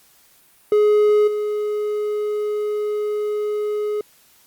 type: tone with level steps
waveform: triangle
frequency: 420 Hz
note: G#4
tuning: 19 cents sharp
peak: -10 / -18 dBFS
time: 0.72-4.01 s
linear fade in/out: 2 ms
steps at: 1.27 s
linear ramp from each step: 10 ms
effects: white hiss -54 dBFS RMS until 4.46 s + Opus 48 kbps